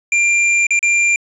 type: tone with dropouts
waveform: square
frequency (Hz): 2382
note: D7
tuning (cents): +24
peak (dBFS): -12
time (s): 0.12-1.16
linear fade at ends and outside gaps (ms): 2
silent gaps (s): 0.668-0.706 / 0.792-0.828
effects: resampled to 22050 Hz + 8-bit